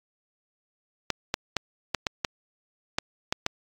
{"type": "clicks", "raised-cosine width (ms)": 0.2, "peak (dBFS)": -7, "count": 9, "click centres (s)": [1.103, 1.341, 1.567, 1.947, 2.068, 2.248, 2.985, 3.325, 3.464], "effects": ["AAC 48 kbps"]}